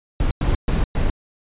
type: noise bursts at uneven times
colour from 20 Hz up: brown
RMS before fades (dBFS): -18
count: 4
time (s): 0.2-0.31 / 0.41-0.55 / 0.68-0.84 / 0.95-1.1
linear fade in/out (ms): 2
effects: resampled to 8000 Hz